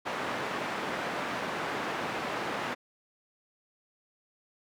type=band-pass noise; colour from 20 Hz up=white; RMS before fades=-34 dBFS; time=0.05-2.75 s; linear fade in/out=20 ms; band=170 to 1500 Hz; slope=12 dB/octave; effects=none